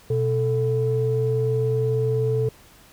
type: tone pair together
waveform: sine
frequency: 123.47 / 440 Hz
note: B2 / A4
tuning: 0 / 0 cents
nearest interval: octave + minor seventh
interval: 2200 cents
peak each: -21 dBFS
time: 0.1-2.49 s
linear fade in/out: 5 ms
effects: tanh soft clip ceiling -12 dBFS + pink hiss -51 dBFS RMS until 2.92 s